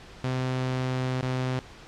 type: tone with dropouts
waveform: sawtooth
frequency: 128.6 Hz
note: C3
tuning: 30 cents flat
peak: -22 dBFS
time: 0.24-1.59 s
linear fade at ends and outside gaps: 0 ms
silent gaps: 1.209-1.226 s
effects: pink hiss -47 dBFS RMS until 1.87 s + low-pass 5000 Hz 12 dB/octave